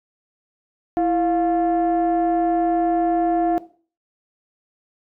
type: tone pair together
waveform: sine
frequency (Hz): 332.2 / 704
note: E4 / F5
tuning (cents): +13 / +14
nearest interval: octave + minor second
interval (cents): 1301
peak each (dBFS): -17 / -18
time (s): 0.97-3.58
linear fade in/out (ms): 0
effects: noise-tail reverb RT60 0.4 s tail -17 dB re dry + tanh soft clip ceiling -13 dBFS